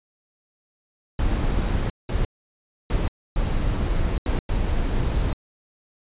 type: noise bursts at uneven times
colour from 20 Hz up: brown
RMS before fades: -22 dBFS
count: 6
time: 1.19-1.9 / 2.09-2.25 / 2.9-3.08 / 3.36-4.18 / 4.26-4.39 / 4.49-5.33 s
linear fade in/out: 2 ms
effects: resampled to 8000 Hz